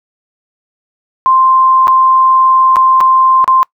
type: tone with dropouts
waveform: sine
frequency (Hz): 1046.5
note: C6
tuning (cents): 0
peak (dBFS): -5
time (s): 1.26-3.63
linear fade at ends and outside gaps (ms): 0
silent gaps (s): 1.872-1.88 / 2.759-2.767 / 3.005-3.01 / 3.443-3.478
effects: noise-tail reverb RT60 0.1 s tail -25 dB re dry